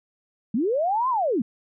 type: linear two-way sweep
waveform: sine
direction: up then down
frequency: 196 to 1067 to 196 Hz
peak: -20 dBFS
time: 0.54-1.42 s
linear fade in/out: 5 ms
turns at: 1.09 s
effects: none